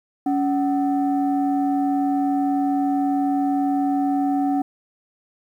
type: tone pair together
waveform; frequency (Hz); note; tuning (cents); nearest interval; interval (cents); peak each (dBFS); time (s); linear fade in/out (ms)
sine; 280.9 / 750; C#4 / F#5; +23 / +23; octave + perfect fourth; 1700; -18 / -22; 0.26-4.62; 5
effects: tanh soft clip ceiling -13 dBFS + 9-bit